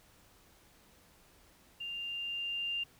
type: tone with level ramp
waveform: sine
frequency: 2794 Hz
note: F7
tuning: in tune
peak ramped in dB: -38 to -32 dBFS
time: 1.8-2.84 s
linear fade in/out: 10 ms
effects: pink hiss -63 dBFS RMS until 2.99 s